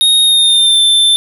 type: tone with pitch glide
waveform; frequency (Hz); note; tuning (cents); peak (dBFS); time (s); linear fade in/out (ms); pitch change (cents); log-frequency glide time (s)
square; 3729 to 3550; A#7 to A7; 0 to +15; -7; 0.01-1.16; 0; -85; 0.23-0.8
effects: none